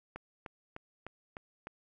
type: click train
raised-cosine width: 0.5 ms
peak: -27 dBFS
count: 6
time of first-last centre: 0.16-1.671 s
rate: 3.31 Hz
effects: none